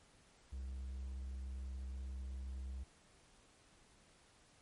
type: tone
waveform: triangle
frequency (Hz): 65.41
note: C2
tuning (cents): 0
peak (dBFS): -40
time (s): 0.52-2.84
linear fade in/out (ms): 10
effects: pink hiss -67 dBFS RMS until 4.61 s + MP3 48 kbps